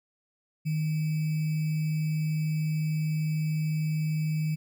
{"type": "tone with sample-and-hold", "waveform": "sine", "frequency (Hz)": 155.56, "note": "D#3", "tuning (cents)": 0, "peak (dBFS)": -25, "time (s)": [0.65, 4.56], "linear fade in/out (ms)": 20, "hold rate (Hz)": 2450, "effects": []}